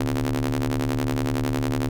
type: ring-modulated tone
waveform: sawtooth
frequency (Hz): 73.42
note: D2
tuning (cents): 0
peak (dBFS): -15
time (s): 0-1.89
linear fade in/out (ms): 5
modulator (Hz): 189
effects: none